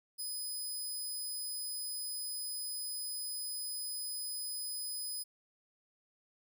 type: tone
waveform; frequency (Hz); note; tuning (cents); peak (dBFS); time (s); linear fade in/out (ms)
5% pulse; 5010; D#8; +11; -32; 0.18-5.24; 20
effects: none